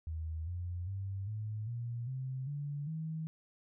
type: tone with pitch steps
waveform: sine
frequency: 80 / 88.25 / 97.36 / 107.41 / 118.49 / 130.71 / 144.2 / 159.08 Hz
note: D#2 / F2 / G2 / A2 / A#2 / C3 / D3 / D#3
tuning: +49 / +19 / -11 / -41 / +29 / -1 / -31 / +39 cents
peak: -36 dBFS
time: 0.07-3.27 s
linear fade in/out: 0 ms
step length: 400 ms
effects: none